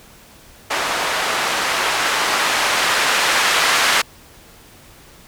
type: noise with low-pass filter sweep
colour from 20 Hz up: violet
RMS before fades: -18 dBFS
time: 0.7-4.02 s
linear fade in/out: 10 ms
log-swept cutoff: 930 to 1500 Hz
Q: 0.73
effects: pink hiss -45 dBFS RMS until 5.27 s